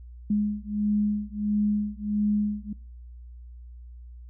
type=beating tone pair; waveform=sine; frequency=207.7 / 209.2 Hz; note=G#3 / G#3; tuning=0 / +13 cents; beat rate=1.5 Hz; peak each=-26 dBFS; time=0.3-2.73 s; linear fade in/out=5 ms; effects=noise-tail reverb RT60 0.4 s tail -24 dB re dry + added 60 Hz sine -41 dBFS peak until 4.29 s